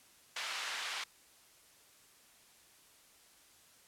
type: band-pass noise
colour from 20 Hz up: white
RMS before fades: -40 dBFS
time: 0.36-1.04 s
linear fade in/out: 5 ms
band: 1000 to 3500 Hz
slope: 12 dB/octave
effects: white hiss -63 dBFS RMS until 3.87 s + low-pass 12000 Hz 12 dB/octave